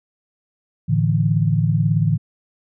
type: chord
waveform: sine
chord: A suspended fourth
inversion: none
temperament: just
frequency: 110 / 146.67 / 165 Hz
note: A2 / D3 / E3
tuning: 0 / -2 / +2 cents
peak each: -19 dBFS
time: 0.88-2.18 s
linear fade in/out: 20 ms
effects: none